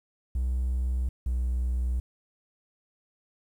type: tone pair in turn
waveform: triangle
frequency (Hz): 63 / 61.88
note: B1 / B1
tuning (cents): +35 / +4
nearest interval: unison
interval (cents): 31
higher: first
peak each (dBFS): -22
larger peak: neither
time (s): 0.35-1.09 / 1.26-2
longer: neither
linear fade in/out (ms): 5
effects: tanh soft clip ceiling -19 dBFS + 10-bit